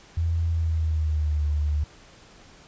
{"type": "tone with pitch glide", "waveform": "sine", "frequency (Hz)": [83.1, 74.46], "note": ["E2", "D2"], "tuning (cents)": [15, 24], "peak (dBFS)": -21, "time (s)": [0.17, 1.84], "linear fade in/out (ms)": 5, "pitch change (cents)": -191, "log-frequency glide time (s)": [0.48, 1.41], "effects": ["pink hiss -51 dBFS RMS until 2.67 s", "resampled to 16000 Hz"]}